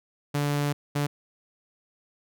sawtooth tone bursts at uneven times, 144.9 Hz, D3, 23 cents flat, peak -20 dBFS, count 2, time 0.34-0.73 / 0.95-1.07 s, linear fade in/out 10 ms, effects none

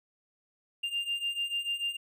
triangle beating tone pair, 2794 / 2800.8 Hz, F7 / F7, 0 / +4 cents, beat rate 6.8 Hz, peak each -33 / -30 dBFS, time 0.83-1.97 s, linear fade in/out 10 ms, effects tanh soft clip ceiling -22 dBFS

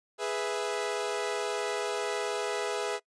sawtooth chord, E major, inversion first, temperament equal, 415.3 / 493.9 / 659.3 Hz, G#4 / B4 / E5, 0 / 0 / 0 cents, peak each -29 / -31 / -32 dBFS, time 0.18-3 s, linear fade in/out 50 ms, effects noise-tail reverb RT60 0.1 s tail -23 dB re dry + resampled to 22050 Hz

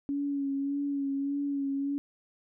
sine tone with vibrato, 279.9 Hz, C#4, 17 cents sharp, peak -28 dBFS, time 0.09-1.98 s, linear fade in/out 0 ms, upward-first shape sine, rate 1.7 Hz, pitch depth 29 cents each way, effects none

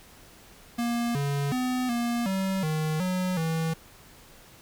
square tone with pitch steps, 236.5 / 141.6 / 252.7 / 237.1 / 191.6 / 155.8 / 183.6 / 162.2 Hz, A#3 / C#3 / B3 / A#3 / G3 / D#3 / F#3 / E3, +25 / +37 / +40 / +30 / -39 / +3 / -13 / -28 cents, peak -26 dBFS, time 0.78-3.74 s, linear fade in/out 10 ms, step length 370 ms, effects pink hiss -52 dBFS RMS until 4.61 s

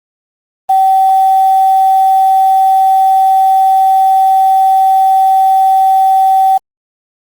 sine tone with quantisation, 767 Hz, G5, 38 cents flat, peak -5 dBFS, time 0.69-6.58 s, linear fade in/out 10 ms, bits 5, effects Opus 24 kbps

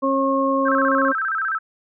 harmonic tone, 271 Hz, C#4, 39 cents flat, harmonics 1 / 2 / 4, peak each -21 / -21 / -21 dBFS, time 0.02-1.13 s, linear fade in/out 20 ms
sine tone with vibrato, 1435 Hz, F6, 47 cents sharp, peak -20 dBFS, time 0.65-1.59 s, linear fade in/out 20 ms, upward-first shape square, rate 15 Hz, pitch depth 160 cents each way
effects none

